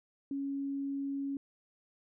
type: tone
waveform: sine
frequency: 277.2 Hz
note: C#4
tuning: in tune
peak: -33 dBFS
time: 0.31-1.37 s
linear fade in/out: 2 ms
effects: none